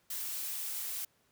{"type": "noise", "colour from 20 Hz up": "blue", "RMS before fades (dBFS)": -38, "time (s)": [0.1, 1.05], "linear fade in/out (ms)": 5, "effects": ["pink hiss -71 dBFS RMS until 1.31 s", "high-pass 80 Hz 12 dB/octave"]}